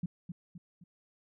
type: tone with echo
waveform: sine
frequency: 174.61 Hz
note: F3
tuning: in tune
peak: -30 dBFS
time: 0.03-0.06 s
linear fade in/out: 5 ms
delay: 260 ms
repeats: 3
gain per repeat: -7 dB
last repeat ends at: 0.84 s
effects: none